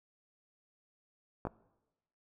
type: clicks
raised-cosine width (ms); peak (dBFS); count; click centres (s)
1; -22; 2; 1.452 / 1.47
effects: noise-tail reverb RT60 1.0 s tail -20 dB re dry